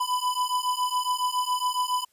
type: beating tone pair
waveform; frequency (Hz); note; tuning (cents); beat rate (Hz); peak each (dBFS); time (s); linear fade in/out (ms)
square; 995 / 1002.2; B5 / B5; +13 / +25; 7.2; -28; 0-2.05; 10
effects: white hiss -67 dBFS RMS until 2.12 s + resampled to 32000 Hz